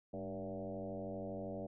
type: tone with frequency modulation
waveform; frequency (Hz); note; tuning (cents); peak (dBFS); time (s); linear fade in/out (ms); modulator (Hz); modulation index
sine; 392; G4; 0; -40; 0.13-1.67; 10; 92.6; 3
effects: none